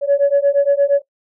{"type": "beating tone pair", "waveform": "sine", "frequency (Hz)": [560, 568.6], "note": ["C#5", "C#5"], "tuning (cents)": [18, 44], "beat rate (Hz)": 8.6, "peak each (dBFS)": -13, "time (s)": [0.01, 1.02], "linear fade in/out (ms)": 50, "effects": ["noise-tail reverb RT60 0.1 s tail -17 dB re dry", "tanh soft clip ceiling -6 dBFS"]}